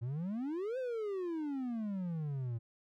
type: exponential two-way sweep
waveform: triangle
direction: up then down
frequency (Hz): 112.2 to 530 to 112.2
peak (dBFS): -33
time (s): 0.01-2.59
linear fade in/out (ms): 20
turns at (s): 0.78
effects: none